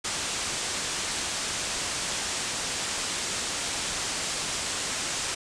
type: low-pass noise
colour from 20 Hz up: white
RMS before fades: -31 dBFS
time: 0.04-5.35 s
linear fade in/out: 10 ms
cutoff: 8800 Hz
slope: 48 dB/octave
effects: none